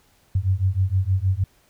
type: beating tone pair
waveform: sine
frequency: 91.7 / 98.1 Hz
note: F#2 / G2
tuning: -15 / +2 cents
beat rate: 6.4 Hz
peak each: -21 dBFS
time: 0.35-1.44 s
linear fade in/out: 5 ms
effects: pink hiss -60 dBFS RMS until 1.69 s